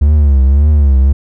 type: tone with vibrato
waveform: triangle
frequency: 70.7 Hz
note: C#2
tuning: 35 cents sharp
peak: -3 dBFS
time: 0.01-1.13 s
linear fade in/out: 10 ms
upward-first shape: triangle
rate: 1.8 Hz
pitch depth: 140 cents each way
effects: none